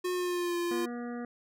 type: tone with pitch glide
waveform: square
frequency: 361.5 to 346.6 Hz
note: F#4 to F4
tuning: -40 to -13 cents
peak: -30 dBFS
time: 0.04-0.86 s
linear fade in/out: 10 ms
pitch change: -73 cents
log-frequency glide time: 0.14-0.57 s
type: harmonic tone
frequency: 240.4 Hz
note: B3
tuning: 46 cents flat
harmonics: 1 / 2 / 3 / 5 / 6 / 7 / 8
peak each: -36 / -42 / -46 / -50 / -52 / -53 / -54 dBFS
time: 0.71-1.25 s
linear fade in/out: 2 ms
effects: none